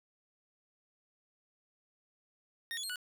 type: tone with pitch steps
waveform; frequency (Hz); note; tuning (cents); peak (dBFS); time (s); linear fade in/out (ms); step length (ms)
25% pulse; 1846 / 3394 / 4225 / 1473; A#6 / G#7 / C8 / F#6; -17 / +37 / +16 / -8; -33; 2.71-2.958; 0; 62
effects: none